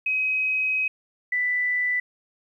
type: tone pair in turn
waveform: sine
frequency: 2533 / 1983.9 Hz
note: D#7 / B6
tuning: +30 / +7 cents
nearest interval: major third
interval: 423 cents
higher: first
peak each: -21 dBFS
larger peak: neither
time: 0.06-0.88 / 1.32-2 s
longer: first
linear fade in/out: 5 ms
effects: 10-bit